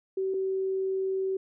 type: tone pair in turn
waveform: sine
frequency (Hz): 382.1 / 382.1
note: G4 / G4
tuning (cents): -44 / -44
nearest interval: unison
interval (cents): 0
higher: neither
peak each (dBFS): -26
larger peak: neither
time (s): 0.17-0.34 / 0.34-1.37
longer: second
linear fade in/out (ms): 5
effects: none